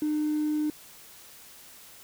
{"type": "tone with hard clipping", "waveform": "sine", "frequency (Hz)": 302.9, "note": "D#4", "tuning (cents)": -46, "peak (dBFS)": -25, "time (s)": [0.02, 0.7], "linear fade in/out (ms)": 2, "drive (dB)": 1, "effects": ["white hiss -50 dBFS RMS until 2.03 s"]}